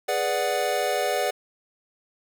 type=chord; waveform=square; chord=G# half-diminished seventh; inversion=none; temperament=equal; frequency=415.3 / 493.9 / 587.3 / 740 Hz; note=G#4 / B4 / D5 / F#5; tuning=0 / 0 / 0 / 0 cents; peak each=-31 / -30 / -28 / -28 dBFS; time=0.08-1.31 s; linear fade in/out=10 ms; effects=none